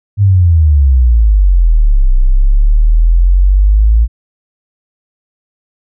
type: exponential two-way sweep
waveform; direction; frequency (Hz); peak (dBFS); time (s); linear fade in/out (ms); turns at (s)
sine; down then up; 103.83 to 31.03 to 56.9; -4; 0.17-4.08; 50; 2.14
effects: none